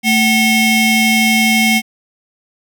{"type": "ring-modulated tone", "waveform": "35% pulse", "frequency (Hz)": 978, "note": "B5", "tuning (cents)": -17, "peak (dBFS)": -5, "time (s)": [0.03, 1.82], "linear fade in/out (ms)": 50, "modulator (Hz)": 1200, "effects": []}